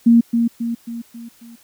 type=tone with echo; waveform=sine; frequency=233.1 Hz; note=A#3; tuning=in tune; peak=-7 dBFS; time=0.06-0.21 s; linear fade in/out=10 ms; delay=270 ms; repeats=5; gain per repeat=-6 dB; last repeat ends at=1.56 s; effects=white hiss -52 dBFS RMS until 1.63 s